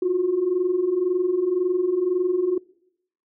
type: tone pair together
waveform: sine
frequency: 344 / 365.9 Hz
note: F4 / F#4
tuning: -26 / -19 cents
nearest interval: minor second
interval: 107 cents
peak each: -25 / -19 dBFS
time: 0.02-2.58 s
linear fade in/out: 5 ms
effects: noise-tail reverb RT60 0.8 s tail -24 dB re dry + tanh soft clip ceiling -13 dBFS